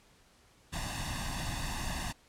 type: noise with comb filter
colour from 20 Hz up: pink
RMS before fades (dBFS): -36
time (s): 0.72-2.13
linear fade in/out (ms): 20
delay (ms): 1.1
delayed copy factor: +0.85
effects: pink hiss -63 dBFS RMS until 2.28 s + low-pass 10000 Hz 12 dB/octave